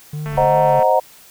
triangle tone with vibrato, 146.7 Hz, D3, 2 cents flat, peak -21 dBFS, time 0.13-0.8 s, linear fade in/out 5 ms, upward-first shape sine, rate 2.7 Hz, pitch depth 61 cents each way
click train, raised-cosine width 0.5 ms, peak -18 dBFS, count 127, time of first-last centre 0.26-0.828 s, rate 222 Hz
brown noise, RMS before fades -30 dBFS, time 0.32-0.46 s, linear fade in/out 5 ms
sine chord, C half-diminished seventh, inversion none, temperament equal, 523.3 / 622.3 / 740 / 932.3 Hz, C5 / Eb5 / Gb5 / Bb5, 0 / 0 / 0 / 0 cents, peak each -17 dBFS, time 0.37-1 s, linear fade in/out 10 ms
effects white hiss -45 dBFS RMS until 1.3 s

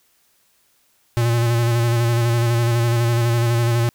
square tone with vibrato, 117.7 Hz, A#2, 17 cents sharp, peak -16 dBFS, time 1.17-3.89 s, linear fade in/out 0 ms, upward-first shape square, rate 12 Hz, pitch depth 26 cents each way, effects white hiss -61 dBFS RMS until 3.94 s

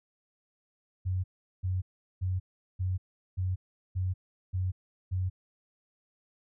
sine tone bursts, 92.5 Hz, F#2, in tune, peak -27 dBFS, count 8, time 1.05-5.3 s, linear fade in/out 20 ms, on 190 ms, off 390 ms, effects none

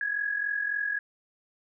sine tone pair together, 1657.4 / 1701 Hz, G#6 / G#6, -4 / +41 cents, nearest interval unison, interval 45 cents, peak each -28 / -33 dBFS, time 0.01-0.99 s, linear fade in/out 2 ms, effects none

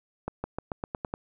accelerating click train, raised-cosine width 1 ms, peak -17 dBFS, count 8, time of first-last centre 0.28-1.139 s, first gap 160 ms, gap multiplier 0.91, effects none

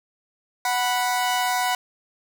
sawtooth tone pair together, 739 / 984.6 Hz, F#5 / B5, -2 / -6 cents, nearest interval perfect fourth, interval 496 cents, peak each -19 / -21 dBFS, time 0.65-1.75 s, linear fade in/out 2 ms, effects none

